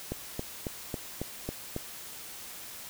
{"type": "click train", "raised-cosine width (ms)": 2, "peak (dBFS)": -19, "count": 7, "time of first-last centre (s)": [0.12, 1.764], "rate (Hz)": 3.65, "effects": ["white hiss -44 dBFS RMS until 2.89 s"]}